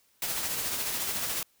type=noise with tremolo; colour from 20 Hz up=white; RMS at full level=-30 dBFS; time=0.22-1.43 s; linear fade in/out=2 ms; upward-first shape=triangle; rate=14 Hz; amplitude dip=40%; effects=white hiss -67 dBFS RMS until 1.6 s